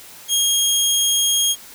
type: tone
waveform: 20% pulse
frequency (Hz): 3259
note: G#7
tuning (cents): -33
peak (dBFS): -10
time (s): 0.28-1.56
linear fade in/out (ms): 50
effects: white hiss -41 dBFS RMS until 1.74 s